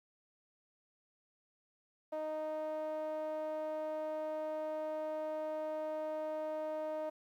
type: tone with band-pass filter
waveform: sawtooth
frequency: 310 Hz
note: D#4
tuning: 6 cents flat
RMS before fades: -39 dBFS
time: 2.12-7.1 s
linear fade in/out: 10 ms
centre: 700 Hz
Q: 8.1
effects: 12-bit